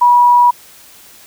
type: tone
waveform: sine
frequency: 970 Hz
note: B5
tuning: 31 cents flat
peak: -5 dBFS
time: 0.01-0.51 s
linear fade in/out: 10 ms
effects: white hiss -41 dBFS RMS until 1.26 s